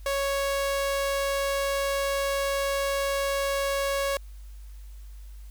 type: tone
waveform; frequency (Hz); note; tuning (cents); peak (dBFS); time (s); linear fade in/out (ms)
sawtooth; 554.4; C#5; 0; -21; 0.06-4.17; 2
effects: added 50 Hz sine -40 dBFS peak until 5.5 s + white hiss -60 dBFS RMS until 5.5 s